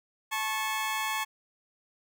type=tone pair together; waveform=20% pulse; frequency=870 / 1096.1 Hz; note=A5 / C#6; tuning=-20 / -20 cents; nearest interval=major third; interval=400 cents; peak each=-27 dBFS; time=0.31-1.25 s; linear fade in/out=20 ms; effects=none